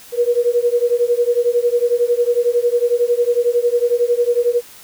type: beating tone pair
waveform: sine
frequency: 475.1 / 486.1 Hz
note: A#4 / B4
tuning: +33 / -28 cents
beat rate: 11 Hz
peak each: -16 dBFS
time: 0.12-4.62 s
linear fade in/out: 50 ms
effects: white hiss -41 dBFS RMS until 4.83 s